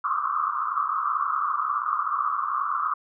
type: band-pass noise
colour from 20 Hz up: pink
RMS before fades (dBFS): -26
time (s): 0.04-2.94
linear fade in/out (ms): 5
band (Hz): 1100 to 1300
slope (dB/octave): 96
effects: none